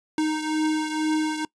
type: beating tone pair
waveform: square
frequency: 310 / 312.1 Hz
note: D#4 / D#4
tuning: -6 / +5 cents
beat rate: 2.1 Hz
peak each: -24 / -30 dBFS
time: 0.18-1.45 s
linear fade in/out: 2 ms
effects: noise-tail reverb RT60 0.1 s tail -23 dB re dry + resampled to 22050 Hz